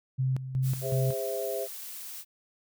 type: tone with tremolo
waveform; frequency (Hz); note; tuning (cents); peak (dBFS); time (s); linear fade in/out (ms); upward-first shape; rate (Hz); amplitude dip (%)
sine; 130.81; C3; 0; -24; 0.18-1.14; 20; square; 2.7; 70
type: noise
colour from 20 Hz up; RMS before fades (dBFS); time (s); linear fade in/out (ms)
blue; -41; 0.62-2.25; 50
type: chord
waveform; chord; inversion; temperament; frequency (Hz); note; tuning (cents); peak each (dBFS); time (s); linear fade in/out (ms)
sine; Ab augmented; none; equal with one note detuned; 406.3 / 523.3 / 659.3; Ab4 / C5 / E5; -38 / 0 / 0; -34; 0.81-1.68; 50
effects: none